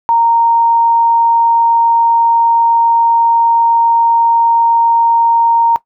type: tone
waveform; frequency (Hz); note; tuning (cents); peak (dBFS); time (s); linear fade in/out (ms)
sine; 927; A#5; -10; -7; 0.09-5.76; 0
effects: noise-tail reverb RT60 0.1 s tail -17 dB re dry